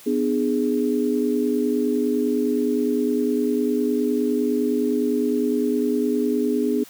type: chord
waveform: sine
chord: G# diminished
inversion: first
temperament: just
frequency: 249.2 / 299 / 415.3 Hz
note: B3 / D4 / G#4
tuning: +16 / +31 / 0 cents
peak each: -22 / -24 / -23 dBFS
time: 0.06-6.84 s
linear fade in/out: 10 ms
effects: white hiss -46 dBFS RMS until 6.89 s + high-pass 80 Hz 12 dB/octave